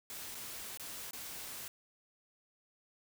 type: noise with dropouts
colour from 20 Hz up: white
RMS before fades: -45 dBFS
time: 0.1-1.68 s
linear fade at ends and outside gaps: 1 ms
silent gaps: 0.347-0.351 / 0.774-0.797 / 1.109-1.132 s
effects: none